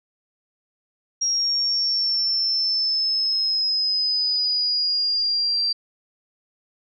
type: exponential sweep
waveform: sine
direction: down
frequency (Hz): 5620 to 4699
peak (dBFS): -19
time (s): 1.21-5.73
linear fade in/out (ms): 10
effects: none